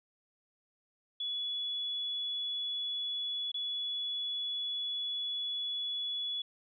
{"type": "tone with dropouts", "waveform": "sine", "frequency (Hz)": 3405, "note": "G#7", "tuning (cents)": 42, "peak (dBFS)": -33, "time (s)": [1.2, 6.42], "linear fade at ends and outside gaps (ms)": 5, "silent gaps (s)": [3.518, 3.542], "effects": []}